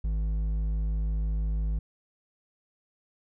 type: tone with hard clipping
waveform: sine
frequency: 53 Hz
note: G#1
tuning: 36 cents sharp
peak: -27 dBFS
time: 0.04-1.79 s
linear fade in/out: 5 ms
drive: 6 dB
effects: none